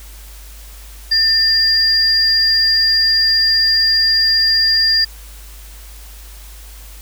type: tone pair together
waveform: sine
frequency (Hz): 1796 / 4795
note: A6 / D8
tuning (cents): +35 / +35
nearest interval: octave + perfect fourth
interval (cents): 1700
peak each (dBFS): -19 / -11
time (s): 1.11-5.05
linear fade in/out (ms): 10
effects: added 51 Hz sine -34 dBFS peak until 7.01 s + white hiss -41 dBFS RMS until 7.01 s